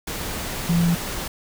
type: tone in noise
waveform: sine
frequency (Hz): 170.6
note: F3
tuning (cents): -40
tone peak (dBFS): -16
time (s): 0.69-0.95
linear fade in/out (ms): 5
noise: pink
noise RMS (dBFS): -29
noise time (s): 0.07-1.28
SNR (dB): +10
effects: none